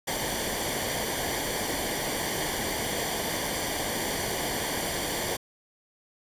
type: noise with comb filter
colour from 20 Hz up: pink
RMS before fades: -30 dBFS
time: 0.07-5.37 s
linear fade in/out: 10 ms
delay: 0.76 ms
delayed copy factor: -0.7
effects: resampled to 32000 Hz